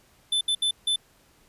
square tone bursts at uneven times, 3520 Hz, A7, in tune, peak -22 dBFS, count 4, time 0.32-0.41 / 0.48-0.55 / 0.62-0.71 / 0.87-0.96 s, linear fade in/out 5 ms, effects pink hiss -60 dBFS RMS until 1.48 s + resampled to 32000 Hz

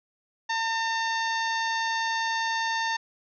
harmonic tone, 905 Hz, A5, 48 cents sharp, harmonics 1 / 2 / 3 / 4 / 5 / 6 / 7, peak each -28 / -29 / -39 / -37 / -38 / -42 / -42 dBFS, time 0.49-2.97 s, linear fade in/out 10 ms, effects none

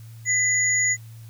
sine tone pair together, 2003 / 6835 Hz, B6 / G#8, +24 / +49 cents, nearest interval octave + major sixth, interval 2125 cents, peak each -21 dBFS, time 0.25-0.97 s, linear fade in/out 50 ms, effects added 113 Hz sine -39 dBFS peak until 1.29 s + white hiss -55 dBFS RMS until 1.29 s

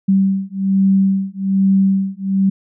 sine beating tone pair, 193 / 194.2 Hz, G3 / G3, -27 / -16 cents, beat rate 1.2 Hz, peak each -15 dBFS, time 0.08-2.5 s, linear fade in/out 10 ms, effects none

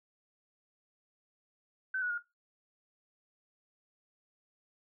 sine tone with pitch steps, 1529 / 1466 / 1426 Hz, G6 / F#6 / F6, -44 / -16 / +36 cents, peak -31 dBFS, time 1.94-2.18 s, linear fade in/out 5 ms, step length 80 ms, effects noise-tail reverb RT60 0.2 s tail -17 dB re dry

